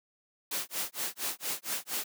white noise with tremolo, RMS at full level -32 dBFS, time 0.51-2.04 s, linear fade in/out 5 ms, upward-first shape sine, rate 4.3 Hz, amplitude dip 100%, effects high-pass 200 Hz 12 dB/octave

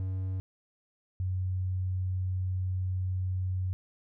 triangle / sine tone pair in turn, 94.1 / 92.64 Hz, F#2 / F#2, +30 / +3 cents, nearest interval unison, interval 27 cents, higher first, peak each -28 dBFS, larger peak neither, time 0-0.4 / 1.2-3.73 s, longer second, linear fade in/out 0 ms, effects none

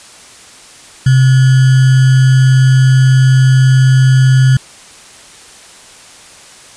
sine tone with sample-and-hold, 130.81 Hz, C3, in tune, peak -4 dBFS, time 1.06-4.57 s, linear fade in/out 5 ms, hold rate 1575 Hz, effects white hiss -37 dBFS RMS until 6.76 s + resampled to 22050 Hz

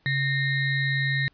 square ring-modulated tone, 987.8 Hz, B5, in tune, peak -20 dBFS, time 0.06-1.28 s, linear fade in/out 0 ms, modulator 851 Hz, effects pink hiss -65 dBFS RMS until 1.33 s + resampled to 11025 Hz

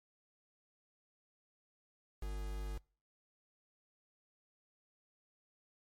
triangle tone with quantisation, 50.2 Hz, G1, 42 cents sharp, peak -36 dBFS, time 2.22-2.78 s, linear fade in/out 5 ms, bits 8, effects noise-tail reverb RT60 0.4 s tail -25 dB re dry + MP3 64 kbps

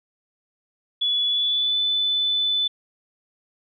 sine tone with pitch glide, 3416 to 3502 Hz, G#7 to A7, +48 to -9 cents, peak -19 dBFS, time 1.01-2.68 s, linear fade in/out 10 ms, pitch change +43 cents, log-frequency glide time 1.28-1.79 s, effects none

